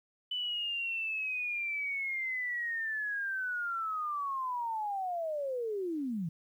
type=linear sweep; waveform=sine; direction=down; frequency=3000 to 153.3 Hz; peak=-32 dBFS; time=0.31-6.29 s; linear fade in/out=5 ms; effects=11-bit